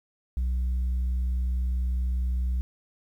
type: tone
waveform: sine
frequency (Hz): 62.3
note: B1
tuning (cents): +16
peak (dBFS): -21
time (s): 0.37-2.61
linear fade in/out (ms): 0
effects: tanh soft clip ceiling -23 dBFS + 10-bit